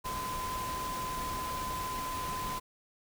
sine tone in noise, 1020 Hz, C6, 44 cents flat, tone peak -35 dBFS, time 0.04-2.6 s, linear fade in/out 20 ms, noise pink, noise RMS -40 dBFS, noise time 0.04-2.6 s, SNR +2 dB, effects none

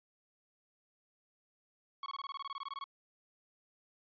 45% pulse tone bursts, 1105 Hz, C#6, 6 cents flat, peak -39 dBFS, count 16, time 2.03-2.841 s, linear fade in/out 2 ms, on 31 ms, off 21 ms, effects resampled to 11025 Hz

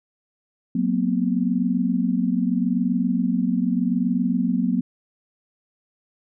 sine tone cluster, 184.6 / 231.6 / 252.4 Hz, F#3 / A#3 / B3, -4 / -11 / +38 cents, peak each -23 dBFS, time 0.75-4.81 s, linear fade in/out 5 ms, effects none

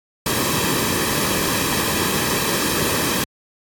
pink noise with comb filter, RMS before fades -20 dBFS, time 0.26-3.24 s, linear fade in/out 2 ms, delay 1.4 ms, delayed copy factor -0.6, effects high-pass 80 Hz 12 dB/octave + AAC 64 kbps

